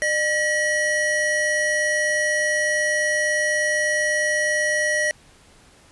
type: tone pair together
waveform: square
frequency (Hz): 603.9 / 1920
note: D5 / B6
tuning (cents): +48 / -49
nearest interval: octave + minor sixth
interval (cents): 2003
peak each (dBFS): -25 / -21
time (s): 0.02-5.11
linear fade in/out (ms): 0
effects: pink hiss -52 dBFS RMS until 5.91 s + resampled to 24000 Hz